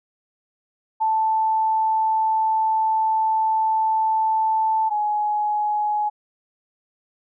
sine tone pair in turn, 880 / 840.6 Hz, A5 / G#5, 0 / +21 cents, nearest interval minor second, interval 79 cents, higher first, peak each -17 / -19 dBFS, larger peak first, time 1-4.9 / 4.9-6.1 s, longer first, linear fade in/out 20 ms, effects none

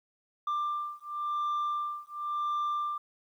sine beating tone pair, 1186 / 1186.94 Hz, D6 / D6, +17 / +18 cents, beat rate 0.94 Hz, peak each -31 dBFS, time 0.47-2.98 s, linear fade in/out 5 ms, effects tanh soft clip ceiling -27 dBFS + 11-bit

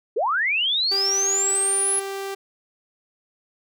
sine linear sweep, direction up, 370 to 10548 Hz, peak -19 dBFS, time 0.16-2 s, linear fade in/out 10 ms
sawtooth tone, 392 Hz, G4, in tune, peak -24 dBFS, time 0.91-2.35 s, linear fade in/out 10 ms
effects none

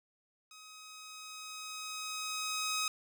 10% pulse tone with level ramp, 1265 Hz, D#6, 28 cents sharp, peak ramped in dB -44 to -23 dBFS, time 0.51-2.88 s, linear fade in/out 2 ms, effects none

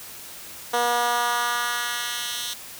10% pulse tone with high-pass filter sweep, 240 Hz, B3, 49 cents flat, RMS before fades -25 dBFS, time 0.73-2.54 s, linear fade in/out 10 ms, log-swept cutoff 530 to 3600 Hz, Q 1.3, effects white hiss -40 dBFS RMS until 2.79 s

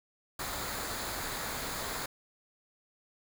pink noise with comb filter, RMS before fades -37 dBFS, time 0.39-2.06 s, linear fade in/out 5 ms, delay 0.35 ms, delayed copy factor -0.5, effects none

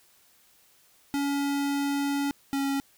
square tone pair in turn, 282 / 276 Hz, C#4 / C#4, +30 / -7 cents, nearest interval unison, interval 37 cents, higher first, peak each -26 / -26 dBFS, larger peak neither, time 1.14-2.31 / 2.53-2.8 s, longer first, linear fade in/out 0 ms, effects white hiss -61 dBFS RMS until 2.97 s

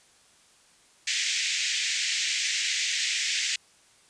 pink band-pass noise, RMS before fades -28 dBFS, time 1.07-3.56 s, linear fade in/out 5 ms, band 1900 to 7600 Hz, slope 48 dB/octave, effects white hiss -59 dBFS RMS until 4.09 s + resampled to 22050 Hz

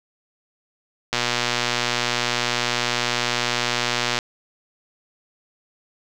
click train, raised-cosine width 0.2 ms, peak -3 dBFS, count 368, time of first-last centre 1.13-4.188 s, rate 120 Hz, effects none

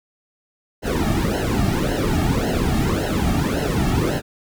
brown noise with flanger, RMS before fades -20 dBFS, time 0.82-4.22 s, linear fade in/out 50 ms, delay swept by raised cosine 0.84 to 2.04 ms, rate 1.8 Hz, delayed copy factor -1, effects none

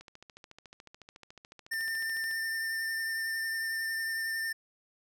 click train, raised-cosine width 0.2 ms, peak -32 dBFS, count 33, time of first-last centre 0.01-2.312 s, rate 13.9 Hz
square tone with vibrato, 1800 Hz, A6, 39 cents sharp, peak -32 dBFS, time 1.71-4.53 s, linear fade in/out 10 ms, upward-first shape triangle, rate 11 Hz, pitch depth 15 cents each way
effects none

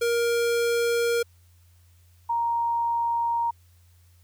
square / sine tone pair in turn, 470 / 934.6 Hz, A#4 / A#5, +14 / +4 cents, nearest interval octave, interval 1190 cents, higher second, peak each -22 dBFS, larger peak neither, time 0.01-1.23 / 2.29-3.51 s, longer neither, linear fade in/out 10 ms, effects added 87 Hz sine -54 dBFS peak until 4.23 s + white hiss -65 dBFS RMS until 4.23 s

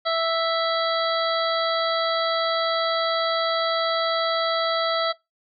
harmonic tone, 659.3 Hz, E5, in tune, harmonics 1 / 2 / 3 / 5 / 6 / 7, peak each -23 / -25 / -32 / -32 / -30 / -33 dBFS, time 0.05-5.13 s, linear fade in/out 20 ms, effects noise-tail reverb RT60 0.2 s tail -22 dB re dry

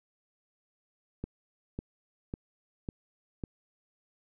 click train, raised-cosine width 3 ms, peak -22 dBFS, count 5, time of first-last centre 1.24-3.438 s, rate 1.82 Hz, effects none

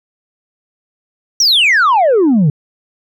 sine exponential sweep, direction down, 5940 to 138.5 Hz, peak -5 dBFS, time 1.4-2.5 s, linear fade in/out 2 ms, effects tanh soft clip ceiling -6 dBFS

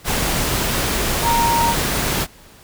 sine tone in noise, 932.3 Hz, A#5, in tune, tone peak -15 dBFS, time 1.22-1.75 s, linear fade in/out 50 ms, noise pink, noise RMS -20 dBFS, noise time 0.04-2.27 s, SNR +2 dB, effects pink hiss -46 dBFS RMS until 2.63 s

